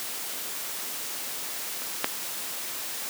clicks, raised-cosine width 0.3 ms, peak -19 / -6 dBFS, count 2, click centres 1.819 / 2.044 s, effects white hiss -34 dBFS RMS until 3.09 s + high-pass 200 Hz 12 dB/octave

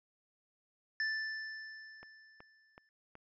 square tone with exponential decay, 1760 Hz, A6, in tune, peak -32 dBFS, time 1-2.89 s, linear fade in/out 1 ms, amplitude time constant 410 ms
click train, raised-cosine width 0.5 ms, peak -36 dBFS, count 4, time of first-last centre 2.03-3.154 s, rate 2.67 Hz
effects resampled to 16000 Hz

